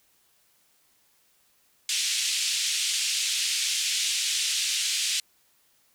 pink band-pass noise, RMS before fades -27 dBFS, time 1.89-5.2 s, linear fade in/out 2 ms, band 2700 to 8800 Hz, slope 24 dB/octave, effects white hiss -65 dBFS RMS until 5.94 s

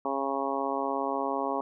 harmonic tone, 137.2 Hz, C#3, 17 cents flat, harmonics 2 / 3 / 4 / 5 / 6 / 7 / 8, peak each -35 / -35 / -35 / -35 / -35 / -35 / -35 dBFS, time 0.05-1.61 s, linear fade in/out 2 ms, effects none

